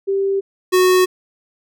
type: tone pair in turn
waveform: sine / square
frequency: 392 / 368 Hz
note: G4 / F#4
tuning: 0 / -9 cents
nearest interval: minor second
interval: 109 cents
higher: first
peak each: -15 / -11 dBFS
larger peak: second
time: 0.07-0.41 / 0.72-1.06 s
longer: neither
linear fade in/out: 20 ms
effects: none